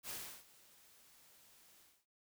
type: noise with ADSR envelope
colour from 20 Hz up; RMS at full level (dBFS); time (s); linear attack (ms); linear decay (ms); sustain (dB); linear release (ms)
white; -44; 0.03-2.06; 63; 340; -21; 250
effects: none